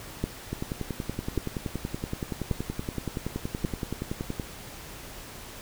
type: two click trains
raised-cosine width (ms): 3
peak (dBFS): -17 / -13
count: 42 / 4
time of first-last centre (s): 0.53-4.398 / 0.24-3.649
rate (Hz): 10.6 / 0.88
effects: pink hiss -43 dBFS RMS until 5.61 s